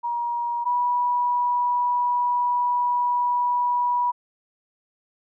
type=tone pair in turn; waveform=sine; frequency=951 / 974.9 Hz; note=A#5 / B5; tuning=+34 / -23 cents; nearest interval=unison; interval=43 cents; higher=second; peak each=-23 / -19 dBFS; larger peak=second; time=0.03-0.65 / 0.65-4.12 s; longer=second; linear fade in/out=20 ms; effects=none